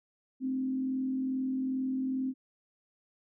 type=tone with frequency modulation; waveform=sine; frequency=261.6 Hz; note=C4; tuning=in tune; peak=-29 dBFS; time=0.4-2.34 s; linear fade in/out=50 ms; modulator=42.4 Hz; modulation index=0.33; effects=none